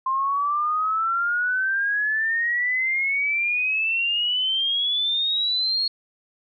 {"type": "exponential sweep", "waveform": "sine", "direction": "up", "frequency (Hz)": [1048, 4325], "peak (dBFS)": -20, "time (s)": [0.06, 5.88], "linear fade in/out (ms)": 5, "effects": []}